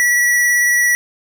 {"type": "tone with vibrato", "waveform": "square", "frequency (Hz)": 1942, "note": "B6", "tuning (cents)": -30, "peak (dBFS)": -12, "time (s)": [0, 0.95], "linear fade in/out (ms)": 0, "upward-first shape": "sine", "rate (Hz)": 18, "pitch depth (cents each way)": 11, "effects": []}